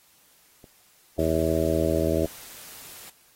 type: clicks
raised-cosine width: 2 ms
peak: -33 / -38 dBFS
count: 2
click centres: 0.642 / 1.378 s
type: harmonic tone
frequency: 80.7 Hz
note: E2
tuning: 36 cents flat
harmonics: 1 / 2 / 3 / 4 / 5 / 6 / 7 / 8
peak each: -29 / -31 / -32 / -27 / -28 / -33 / -28 / -29 dBFS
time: 1.18-2.26 s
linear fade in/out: 5 ms
type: noise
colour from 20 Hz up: white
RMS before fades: -44 dBFS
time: 1.19-3.1 s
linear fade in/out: 5 ms
effects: white hiss -59 dBFS RMS until 3.35 s + AAC 48 kbps